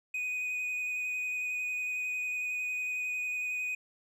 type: tone with vibrato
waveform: triangle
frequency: 2489 Hz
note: D#7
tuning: in tune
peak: -30 dBFS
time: 0.14-3.75 s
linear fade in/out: 5 ms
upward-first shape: square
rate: 11 Hz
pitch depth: 11 cents each way
effects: none